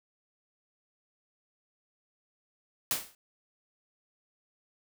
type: noise with exponential decay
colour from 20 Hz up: white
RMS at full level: -26 dBFS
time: 2.91-3.15 s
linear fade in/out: 1 ms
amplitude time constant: 52 ms
effects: none